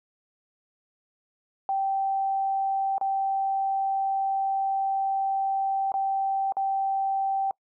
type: tone with dropouts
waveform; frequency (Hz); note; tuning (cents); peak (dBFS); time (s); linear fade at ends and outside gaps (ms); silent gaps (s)
sine; 779; G5; -11; -23; 1.69-7.51; 1; 2.981-3.012 / 5.919-5.94 / 6.522-6.568
effects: noise-tail reverb RT60 0.1 s tail -26 dB re dry